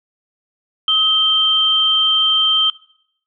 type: tone pair together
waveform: sine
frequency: 1269 / 3137 Hz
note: D#6 / G7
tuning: +34 / +1 cents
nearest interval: octave + major third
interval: 1567 cents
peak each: -23 / -12 dBFS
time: 0.88-2.7 s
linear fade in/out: 2 ms
effects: noise-tail reverb RT60 0.7 s tail -20 dB re dry